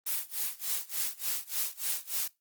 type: noise with tremolo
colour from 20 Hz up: blue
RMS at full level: -30 dBFS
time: 0.06-2.28 s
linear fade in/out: 5 ms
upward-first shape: sine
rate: 3.4 Hz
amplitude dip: 95%
effects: noise-tail reverb RT60 0.2 s tail -21 dB re dry + Opus 24 kbps